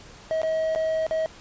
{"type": "tone with dropouts", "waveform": "triangle", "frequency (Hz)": 638, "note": "D#5", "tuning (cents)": 43, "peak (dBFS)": -20, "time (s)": [0.31, 1.26], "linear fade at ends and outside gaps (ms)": 0, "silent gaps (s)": [[0.417, 0.432], [0.75, 0.759], [1.066, 1.11]], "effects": ["pink hiss -47 dBFS RMS until 1.4 s", "resampled to 16000 Hz"]}